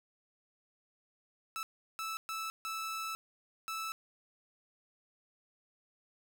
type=tone bursts at uneven times; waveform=sawtooth; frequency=1313 Hz; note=E6; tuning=7 cents flat; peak=-33 dBFS; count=5; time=1.56-1.63 / 1.99-2.17 / 2.29-2.5 / 2.65-3.15 / 3.68-3.92 s; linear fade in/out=0 ms; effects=12-bit